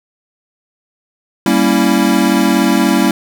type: chord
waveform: square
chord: G diminished seventh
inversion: none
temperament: equal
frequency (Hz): 196 / 233.1 / 277.2 / 329.6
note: G3 / Bb3 / Db4 / Fb4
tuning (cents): 0 / 0 / 0 / 0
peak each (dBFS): -16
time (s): 1.46-3.11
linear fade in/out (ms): 2
effects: none